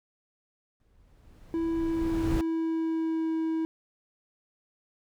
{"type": "noise with exponential growth", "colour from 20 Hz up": "brown", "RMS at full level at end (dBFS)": -26, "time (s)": [0.8, 2.41], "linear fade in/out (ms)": 1, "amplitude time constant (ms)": 350}
{"type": "tone with pitch glide", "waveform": "triangle", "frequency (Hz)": [329.6, 322.4], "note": ["E4", "E4"], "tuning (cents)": [0, -38], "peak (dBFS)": -24, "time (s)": [1.54, 3.65], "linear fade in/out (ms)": 0, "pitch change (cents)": -38, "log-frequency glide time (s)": [1.76, 3.33]}
{"effects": []}